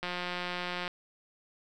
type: click train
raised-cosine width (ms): 0.3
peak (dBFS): -19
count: 152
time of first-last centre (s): 0.03-0.878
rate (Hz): 178
effects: none